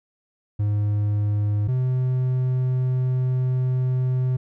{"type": "tone pair in turn", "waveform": "triangle", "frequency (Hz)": [103.83, 127.97], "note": ["G#2", "C3"], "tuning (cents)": [0, -38], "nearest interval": "major third", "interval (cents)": 362, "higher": "second", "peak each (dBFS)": -17, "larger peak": "neither", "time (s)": [[0.59, 1.68], [1.68, 4.37]], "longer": "second", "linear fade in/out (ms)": 10, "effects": []}